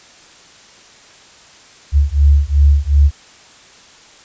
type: beating tone pair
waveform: sine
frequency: 70.3 / 73 Hz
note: C#2 / D2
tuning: +25 / -10 cents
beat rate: 2.7 Hz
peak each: -11 dBFS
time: 1.92-3.11 s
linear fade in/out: 50 ms
effects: white hiss -43 dBFS RMS until 4.24 s + resampled to 16000 Hz